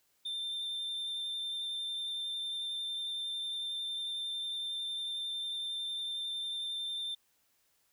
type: tone with vibrato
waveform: sine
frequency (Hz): 3580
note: A7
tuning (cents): +29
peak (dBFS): -32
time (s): 0.25-7.15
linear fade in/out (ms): 10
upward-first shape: triangle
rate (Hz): 11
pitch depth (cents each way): 15
effects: tanh soft clip ceiling -34 dBFS + white hiss -73 dBFS RMS until 7.92 s